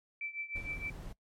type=tone with tremolo; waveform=sine; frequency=2327 Hz; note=D7; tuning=17 cents flat; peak=-34 dBFS; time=0.21-0.9 s; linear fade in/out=2 ms; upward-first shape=triangle; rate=6.5 Hz; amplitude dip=90%
type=noise; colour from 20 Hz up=brown; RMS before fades=-44 dBFS; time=0.55-1.13 s; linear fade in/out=10 ms
effects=noise-tail reverb RT60 0.1 s tail -22 dB re dry + MP3 64 kbps